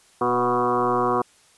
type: tone with frequency modulation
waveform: sine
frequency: 737 Hz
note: F#5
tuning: 7 cents flat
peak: -18 dBFS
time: 0.21-1.22 s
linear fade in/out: 5 ms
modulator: 123 Hz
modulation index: 4
effects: white hiss -56 dBFS RMS until 1.57 s + resampled to 24000 Hz